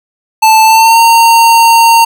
square tone with pitch glide, 880 to 919 Hz, A5 to A#5, 0 to -25 cents, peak -3 dBFS, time 0.42-2.05 s, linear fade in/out 10 ms, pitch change +75 cents, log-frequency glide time 0.64-1 s, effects none

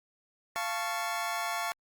25% pulse chord, F augmented, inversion none, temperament equal with one note detuned, 693.2 / 880 / 1108.7 Hz, F5 / A5 / C#6, -13 / 0 / 0 cents, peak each -31 / -33 / -32 dBFS, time 0.56-1.72 s, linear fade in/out 0 ms, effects Opus 48 kbps

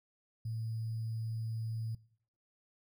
sine tone with sample-and-hold, 112.2 Hz, A2, 34 cents sharp, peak -35 dBFS, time 0.45-1.95 s, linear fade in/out 5 ms, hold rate 4900 Hz, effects noise-tail reverb RT60 0.6 s tail -21 dB re dry

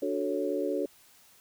sine chord, D major seventh, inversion none, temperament equal, 293.7 / 370 / 440 / 554.4 Hz, D4 / F#4 / A4 / C#5, 0 / 0 / 0 / 0 cents, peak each -33 dBFS, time 0.02-0.86 s, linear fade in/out 5 ms, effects white hiss -59 dBFS RMS until 1.4 s

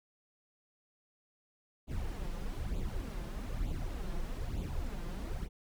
brown noise with flanger, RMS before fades -37 dBFS, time 1.87-5.49 s, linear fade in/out 50 ms, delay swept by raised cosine 0.27 to 5.87 ms, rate 1.1 Hz, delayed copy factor +0.7, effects none

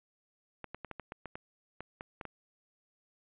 clicks, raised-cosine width 0.5 ms, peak -26 dBFS, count 12, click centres 0.643 / 0.746 / 0.847 / 0.913 / 0.997 / 1.121 / 1.257 / 1.355 / 1.806 / 2.009 / 2.212 / 2.253 s, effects resampled to 8000 Hz

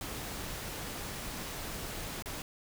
pink noise with dropouts, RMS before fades -40 dBFS, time 0.01-2.42 s, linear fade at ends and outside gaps 1 ms, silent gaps 2.224-2.258 s, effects none

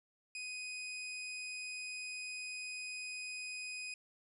sawtooth tone, 2497 Hz, D#7, 6 cents sharp, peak -38 dBFS, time 0.35-3.94 s, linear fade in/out 2 ms, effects resampled to 24000 Hz

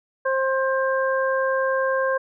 harmonic tone, 530 Hz, C5, 22 cents sharp, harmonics 1 / 2 / 3, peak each -21 / -26 / -26 dBFS, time 0.25-2.18 s, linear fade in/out 10 ms, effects none

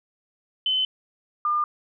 sine tone pair in turn, 3045 / 1203.9 Hz, F#7 / D6, +49 / +43 cents, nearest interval octave + major third, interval 1606 cents, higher first, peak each -20 dBFS, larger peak neither, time 0.66-0.85 / 1.45-1.64 s, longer neither, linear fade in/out 2 ms, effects none

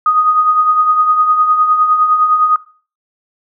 sine tone with tremolo, 1244.5 Hz, D#6, in tune, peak -6 dBFS, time 0.06-2.56 s, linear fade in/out 2 ms, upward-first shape triangle, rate 9.8 Hz, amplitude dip 60%, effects noise-tail reverb RT60 0.4 s tail -19 dB re dry

